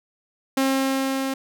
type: tone with level ramp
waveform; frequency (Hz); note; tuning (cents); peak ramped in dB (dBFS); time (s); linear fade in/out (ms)
sawtooth; 268; C4; +42; -14 to -20; 0.57-1.34; 5
effects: none